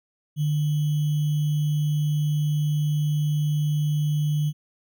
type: tone with sample-and-hold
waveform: sine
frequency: 150 Hz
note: D3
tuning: 37 cents sharp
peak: -20 dBFS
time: 0.36-4.53 s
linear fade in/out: 50 ms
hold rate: 3150 Hz
effects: none